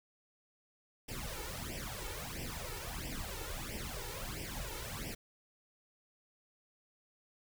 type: noise with flanger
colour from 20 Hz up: pink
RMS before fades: -42 dBFS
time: 1.08-5.15 s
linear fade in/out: 10 ms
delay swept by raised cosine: 0.37 to 2.27 ms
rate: 1.5 Hz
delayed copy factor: +0.85
effects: none